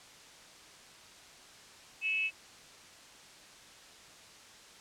sine tone with frequency modulation, 2600 Hz, E7, 24 cents flat, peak -29 dBFS, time 2.01-2.31 s, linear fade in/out 50 ms, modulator 364 Hz, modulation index 0.36, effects white hiss -54 dBFS RMS until 4.8 s + low-pass 7000 Hz 12 dB/octave

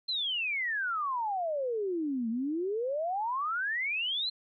sine exponential two-way sweep, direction down then up, 4186 to 220 to 4186 Hz, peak -29 dBFS, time 0.08-4.3 s, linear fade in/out 10 ms, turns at 2.29 s, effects none

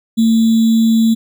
sine tone with sample-and-hold, 225.4 Hz, A3, 42 cents sharp, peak -8 dBFS, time 0.17-1.15 s, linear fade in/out 20 ms, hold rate 3675 Hz, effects none

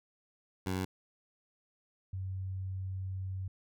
15% pulse / sine tone pair in turn, 93.2 / 94.56 Hz, F#2 / F#2, +13 / +38 cents, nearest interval unison, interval 25 cents, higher second, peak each -26 / -35 dBFS, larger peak first, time 0.66-0.85 / 2.13-3.48 s, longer second, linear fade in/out 5 ms, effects none

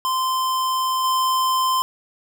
square tone with level steps, 1037 Hz, C6, 16 cents flat, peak -20 / -18 dBFS, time 0.05-1.82 s, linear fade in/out 0 ms, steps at 1.04 s, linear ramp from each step 2 ms, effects none

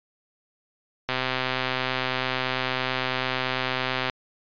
click train, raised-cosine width 0.3 ms, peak -9 dBFS, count 389, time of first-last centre 1.09-4.098 s, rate 129 Hz, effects resampled to 11025 Hz

